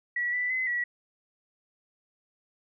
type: tone with pitch steps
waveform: sine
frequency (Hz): 1936 / 1980 / 2037 / 1934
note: B6 / B6 / C7 / B6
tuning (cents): -35 / +4 / -47 / -37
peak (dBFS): -26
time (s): 0.16-0.84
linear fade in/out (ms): 5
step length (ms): 170
effects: none